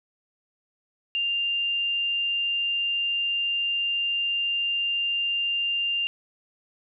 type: tone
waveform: sine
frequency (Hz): 2794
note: F7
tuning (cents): 0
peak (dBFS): -23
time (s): 1.15-6.07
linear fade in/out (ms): 0
effects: none